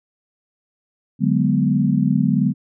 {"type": "chord", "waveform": "sine", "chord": "G# half-diminished seventh", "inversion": "second", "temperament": "equal", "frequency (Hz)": [146.83, 185, 207.7, 246.9], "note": ["D3", "F#3", "G#3", "B3"], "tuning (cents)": [0, 0, 0, 0], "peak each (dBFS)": -20, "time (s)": [1.19, 2.54], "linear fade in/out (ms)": 50, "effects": []}